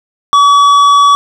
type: tone with tanh clipping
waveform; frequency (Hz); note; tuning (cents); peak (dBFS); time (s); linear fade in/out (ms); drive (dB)
sine; 1139; C#6; +47; -5; 0.33-1.15; 0; 10
effects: none